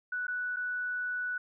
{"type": "tone with dropouts", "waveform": "sine", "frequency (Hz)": 1480, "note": "F#6", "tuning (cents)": 0, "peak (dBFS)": -31, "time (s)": [0.12, 1.38], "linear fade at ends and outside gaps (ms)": 5, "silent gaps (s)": [[0.269, 0.28], [0.562, 0.567]], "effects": []}